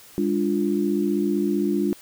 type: chord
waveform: sine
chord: D diminished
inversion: second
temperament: equal with one note detuned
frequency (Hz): 203.6 / 293.7 / 349.2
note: Ab3 / D4 / F4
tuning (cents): -34 / 0 / 0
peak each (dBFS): -24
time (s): 0.18-1.93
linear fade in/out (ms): 0
effects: white hiss -48 dBFS RMS until 2.01 s